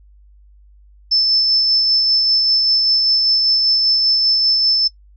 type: tone with tremolo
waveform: sine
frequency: 5274 Hz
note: E8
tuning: in tune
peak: -11 dBFS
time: 1.11-4.88 s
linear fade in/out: 10 ms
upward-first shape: sine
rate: 5.1 Hz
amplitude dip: 25%
effects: noise-tail reverb RT60 0.1 s tail -19 dB re dry + added 50 Hz sine -44 dBFS peak until 5.16 s